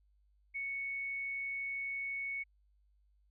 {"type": "tone", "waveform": "sine", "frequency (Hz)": 2217, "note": "C#7", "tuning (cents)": 0, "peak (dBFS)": -36, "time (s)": [0.54, 2.44], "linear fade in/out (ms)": 20, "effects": ["added 50 Hz sine -67 dBFS peak until 3.3 s"]}